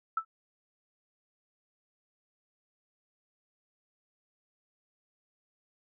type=tone with exponential decay; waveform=sine; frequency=1318.5 Hz; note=E6; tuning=in tune; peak=-23 dBFS; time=0.17-0.25 s; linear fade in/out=5 ms; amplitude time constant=17 ms; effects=none